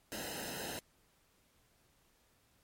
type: noise with comb filter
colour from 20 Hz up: pink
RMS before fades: -42 dBFS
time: 0.12-0.79 s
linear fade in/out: 0 ms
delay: 0.87 ms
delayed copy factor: -0.9
effects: pink hiss -71 dBFS RMS until 2.63 s + MP3 64 kbps